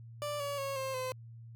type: tone with pitch steps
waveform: 30% pulse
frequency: 587.3 / 568 / 549.2 / 531.1 / 513.6 Hz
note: D5 / C#5 / C#5 / C5 / C5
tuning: 0 / +42 / -16 / +26 / -32 cents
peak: -32 dBFS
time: 0.22-1.12 s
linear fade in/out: 0 ms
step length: 180 ms
effects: added 115 Hz sine -47 dBFS peak until 1.55 s